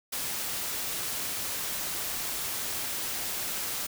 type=noise; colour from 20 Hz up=white; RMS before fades=-33 dBFS; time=0.12-3.87 s; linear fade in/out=10 ms; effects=none